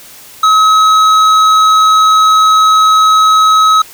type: tone with hard clipping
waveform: sine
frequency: 1280 Hz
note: D#6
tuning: 49 cents sharp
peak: -6 dBFS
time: 0.43-3.82 s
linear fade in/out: 5 ms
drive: 9 dB
effects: white hiss -35 dBFS RMS until 3.93 s